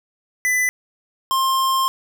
square tone pair in turn, 2000 / 1059.5 Hz, B6 / C6, +21 / +21 cents, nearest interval major seventh, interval 1100 cents, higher first, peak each -17 dBFS, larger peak neither, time 0.45-0.69 / 1.31-1.88 s, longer second, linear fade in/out 0 ms, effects none

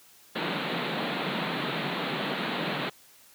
pink band-pass noise, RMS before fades -31 dBFS, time 0.35-2.9 s, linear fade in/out 10 ms, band 140 to 4200 Hz, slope 96 dB/octave, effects white hiss -56 dBFS RMS until 3.34 s + high-pass 80 Hz 12 dB/octave

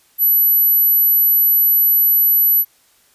sine tone, 11840 Hz, F#9, in tune, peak -10 dBFS, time 0.18-2.65 s, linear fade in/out 50 ms, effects white hiss -55 dBFS RMS until 3.14 s + resampled to 32000 Hz

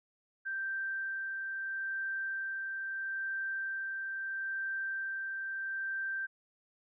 sine tone with tremolo, 1568 Hz, G6, in tune, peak -33 dBFS, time 0.45-6.27 s, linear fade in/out 20 ms, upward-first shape sine, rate 0.76 Hz, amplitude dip 25%, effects none

